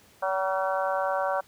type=harmonic tone with a mistuned harmonic; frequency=190 Hz; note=F#3; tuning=46 cents sharp; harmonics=3 / 4 / 5 / 6 / 7 / 8; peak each=-28 / -30 / -32 / -34 / -35 / -36 dBFS; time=0.22-1.41 s; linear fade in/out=10 ms; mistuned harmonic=7; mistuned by=+46 cents; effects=pink hiss -57 dBFS RMS until 1.47 s + high-pass 80 Hz 12 dB/octave